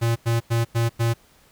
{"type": "tone bursts", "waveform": "square", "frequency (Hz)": 116, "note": "A#2", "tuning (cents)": -8, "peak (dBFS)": -19, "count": 5, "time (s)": [0.01, 1.14], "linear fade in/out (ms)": 20, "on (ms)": 150, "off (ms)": 95, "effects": ["pink hiss -56 dBFS RMS until 1.51 s"]}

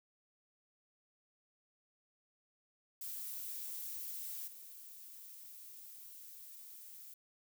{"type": "noise with level steps", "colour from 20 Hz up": "violet", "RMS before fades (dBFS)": [-44, -53], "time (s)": [3.01, 7.14], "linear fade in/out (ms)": 5, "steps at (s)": 4.47, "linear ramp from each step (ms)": 10, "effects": []}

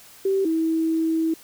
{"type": "tone pair in turn", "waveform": "sine", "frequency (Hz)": [387.7, 323.4], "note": ["G4", "E4"], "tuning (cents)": [-19, -33], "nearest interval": "minor third", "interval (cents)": 314, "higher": "first", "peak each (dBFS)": [-18, -19], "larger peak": "first", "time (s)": [[0.25, 0.45], [0.45, 1.34]], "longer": "second", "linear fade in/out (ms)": 5, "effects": ["white hiss -48 dBFS RMS until 1.43 s"]}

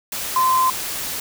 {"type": "tone in noise", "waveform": "sine", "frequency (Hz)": 1034, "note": "C6", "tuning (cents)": -21, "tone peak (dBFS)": -14, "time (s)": [0.36, 0.7], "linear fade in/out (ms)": 2, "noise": "white", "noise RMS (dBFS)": -27, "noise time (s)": [0.12, 1.2], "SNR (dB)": 10, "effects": []}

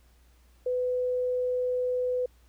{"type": "tone", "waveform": "sine", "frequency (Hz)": 500, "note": "B4", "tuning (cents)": 21, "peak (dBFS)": -25, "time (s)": [0.66, 2.26], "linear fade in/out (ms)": 5, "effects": ["added 60 Hz sine -57 dBFS peak until 2.48 s", "pink hiss -66 dBFS RMS until 2.48 s"]}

